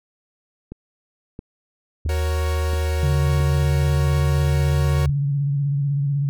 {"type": "click train", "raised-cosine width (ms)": 3, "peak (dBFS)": -20, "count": 5, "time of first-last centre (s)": [0.72, 3.405], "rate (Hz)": 1.49}
{"type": "tone", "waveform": "sine", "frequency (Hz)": 77.78, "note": "D#2", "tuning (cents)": 0, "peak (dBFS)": -19, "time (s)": [2.05, 5.1], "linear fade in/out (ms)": 5}
{"type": "chord", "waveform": "sawtooth", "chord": "F# major", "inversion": "none", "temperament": "equal", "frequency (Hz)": [370, 466.2, 554.4], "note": ["F#4", "A#4", "C#5"], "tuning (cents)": [0, 0, 0], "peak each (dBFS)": -28, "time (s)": [2.09, 5.06], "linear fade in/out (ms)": 2}
{"type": "tone with vibrato", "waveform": "sine", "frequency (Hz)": 141.3, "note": "C#3", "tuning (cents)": 34, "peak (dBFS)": -18, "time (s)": [3.03, 6.29], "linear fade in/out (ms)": 0, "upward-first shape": "square", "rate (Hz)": 16, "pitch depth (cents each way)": 37}
{"effects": []}